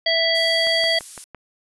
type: harmonic tone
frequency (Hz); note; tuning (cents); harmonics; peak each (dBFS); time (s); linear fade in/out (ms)
659; E5; -1; 1 / 3 / 5 / 7; -22 / -22 / -22 / -22; 0.06-0.99; 5
type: noise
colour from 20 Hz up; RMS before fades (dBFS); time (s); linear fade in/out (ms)
violet; -32; 0.35-1.24; 0
type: click train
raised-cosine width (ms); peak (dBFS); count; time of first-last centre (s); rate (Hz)
0.5; -21; 5; 0.67-1.347; 5.91
effects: resampled to 24000 Hz